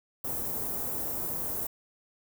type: band-stop noise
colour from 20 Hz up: white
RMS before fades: -33 dBFS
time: 0.24-1.67 s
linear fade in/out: 5 ms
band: 680 to 16000 Hz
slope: 12 dB/octave
effects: none